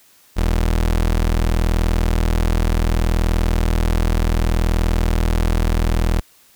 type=tone; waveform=30% pulse; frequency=40.67 Hz; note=E1; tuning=23 cents flat; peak=-12 dBFS; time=0.36-6.21 s; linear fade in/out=20 ms; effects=white hiss -52 dBFS RMS until 6.55 s